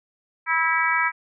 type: harmonic tone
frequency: 325.9 Hz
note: E4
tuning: 20 cents flat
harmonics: 3 / 4 / 5 / 6 / 7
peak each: -25 / -25 / -25 / -25 / -25 dBFS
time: 0.46-1.12 s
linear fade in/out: 50 ms
effects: none